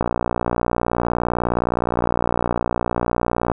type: click train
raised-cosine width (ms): 1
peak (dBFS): -5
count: 210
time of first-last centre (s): 0.01-3.517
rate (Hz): 59.6
effects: none